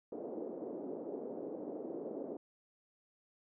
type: band-pass noise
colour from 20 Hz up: pink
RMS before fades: -43 dBFS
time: 0.12-2.37 s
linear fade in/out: 2 ms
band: 290 to 530 Hz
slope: 24 dB/octave
effects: none